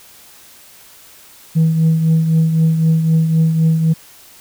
sine tone with tremolo, 161.2 Hz, E3, 38 cents flat, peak -6 dBFS, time 1.55-3.94 s, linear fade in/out 20 ms, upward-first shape triangle, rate 3.9 Hz, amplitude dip 60%, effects tanh soft clip ceiling -7 dBFS + white hiss -43 dBFS RMS until 4.4 s

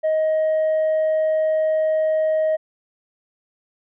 sine tone with tanh clipping, 628 Hz, D#5, 16 cents sharp, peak -17 dBFS, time 0.03-2.57 s, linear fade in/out 20 ms, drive 1 dB, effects none

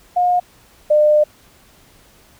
sine tone pair in turn, 716 / 602.1 Hz, F5 / D5, +43 / +43 cents, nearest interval minor third, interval 300 cents, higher first, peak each -12 / -9 dBFS, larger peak second, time 0.16-0.4 / 0.9-1.24 s, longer second, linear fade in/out 10 ms, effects pink hiss -50 dBFS RMS until 2.39 s

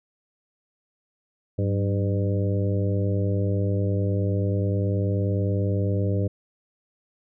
harmonic tone with a mistuned harmonic, 100.3 Hz, G2, 40 cents sharp, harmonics 1 / 2 / 3 / 4 / 5 / 6, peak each -22 / -30 / -32 / -33 / -32 / -36 dBFS, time 1.58-6.28 s, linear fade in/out 10 ms, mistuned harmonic 2, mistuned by -96 cents, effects none

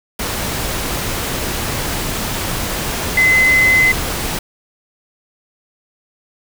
sine tone in noise, 2042 Hz, C7, 43 cents flat, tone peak -9 dBFS, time 3.17-3.92 s, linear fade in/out 5 ms, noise pink, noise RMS -21 dBFS, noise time 0.19-4.39 s, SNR +9 dB, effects none

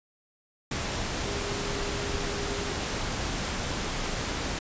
sine tone in noise, 404.2 Hz, G#4, 47 cents flat, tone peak -36 dBFS, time 1.25-2.73 s, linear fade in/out 5 ms, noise pink, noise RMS -31 dBFS, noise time 0.71-4.59 s, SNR -8 dB, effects resampled to 16000 Hz

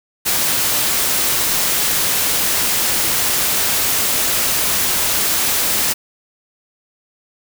white noise, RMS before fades -17 dBFS, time 0.25-5.94 s, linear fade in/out 20 ms, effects none

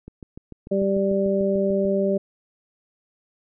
click train, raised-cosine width 3 ms, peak -25 dBFS, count 13, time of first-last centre 0.08-1.853 s, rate 6.77 Hz
harmonic tone, 196 Hz, G3, in tune, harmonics 1 / 2 / 3, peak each -23 / -23 / -23 dBFS, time 0.71-2.18 s, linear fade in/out 10 ms
effects none

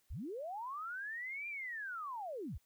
sine linear two-way sweep, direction up then down, 30.76 to 2407 to 30.76 Hz, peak -40 dBFS, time 0.1-2.58 s, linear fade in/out 10 ms, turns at 1.48 s, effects white hiss -75 dBFS RMS until 2.65 s

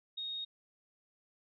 sine tone, 3729 Hz, A#7, in tune, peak -37 dBFS, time 0.17-0.45 s, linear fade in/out 10 ms, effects none

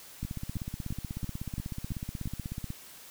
two click trains, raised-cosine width 5 ms, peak -22 / -23 dBFS, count 7 / 41, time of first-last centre 0.23-2.257 / 0.25-2.704 s, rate 2.96 / 16.3 Hz, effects white hiss -50 dBFS RMS until 3.1 s

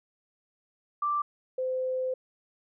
sine tone pair in turn, 1175 / 514.7 Hz, D6 / C5, +1 / -29 cents, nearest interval octave + major second, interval 1430 cents, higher first, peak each -25 / -27 dBFS, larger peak first, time 1.02-1.22 / 1.58-2.14 s, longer second, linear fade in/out 5 ms, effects none

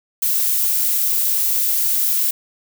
violet noise, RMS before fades -18 dBFS, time 0.22-2.31 s, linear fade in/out 5 ms, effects none

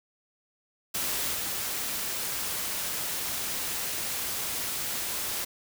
white noise with level steps, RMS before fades -30 / -32 dBFS, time 0.94-5.45 s, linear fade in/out 10 ms, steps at 1.33 s, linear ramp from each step 20 ms, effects none

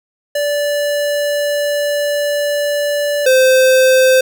square tone pair in turn, 582 / 518.5 Hz, D5 / C5, -16 / -16 cents, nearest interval major second, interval 200 cents, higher first, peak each -15 / -8 dBFS, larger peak second, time 0.35-3.26 / 3.26-4.21 s, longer first, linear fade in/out 5 ms, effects none

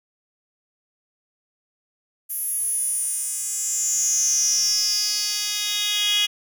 10% pulse tone with high-pass filter sweep, 415.3 Hz, G#4, in tune, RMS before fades -23 dBFS, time 2.29-6.27 s, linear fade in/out 20 ms, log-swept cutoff 12000 to 3200 Hz, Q 8.3, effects none

